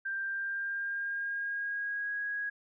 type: tone with pitch glide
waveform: sine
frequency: 1581 to 1653.9 Hz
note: G6 to G#6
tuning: +14 to -8 cents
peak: -32 dBFS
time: 0.05-2.5 s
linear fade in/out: 10 ms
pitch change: +78 cents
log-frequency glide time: 0.21-2.21 s
effects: none